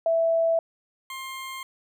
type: tone pair in turn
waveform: sine / 20% pulse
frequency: 660 / 1059.9 Hz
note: E5 / C6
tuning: +2 / +22 cents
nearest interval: minor sixth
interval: 820 cents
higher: second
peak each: -19 / -29 dBFS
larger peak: first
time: 0.06-0.59 / 1.1-1.63 s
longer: neither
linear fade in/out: 2 ms
effects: none